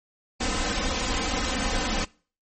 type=noise with comb filter; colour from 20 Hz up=pink; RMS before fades=-26 dBFS; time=0.4-2.05 s; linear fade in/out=10 ms; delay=3.9 ms; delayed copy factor=+0.95; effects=noise-tail reverb RT60 0.4 s tail -23 dB re dry + MP3 32 kbps